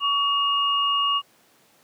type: tone pair together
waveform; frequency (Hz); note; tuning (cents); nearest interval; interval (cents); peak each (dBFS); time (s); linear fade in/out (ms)
sine; 1131 / 2850; C#6 / F7; +34 / +34; octave + major third; 1600; -22; 0-1.22; 50
effects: pink hiss -58 dBFS RMS until 1.83 s + high-pass 200 Hz 12 dB/octave